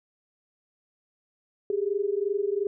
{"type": "tone pair together", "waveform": "sine", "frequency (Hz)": [392.5, 415.3], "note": ["G4", "G#4"], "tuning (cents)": [2, 0], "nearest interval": "minor second", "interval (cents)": 98, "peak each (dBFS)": -27, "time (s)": [1.7, 2.67], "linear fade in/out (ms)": 2, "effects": []}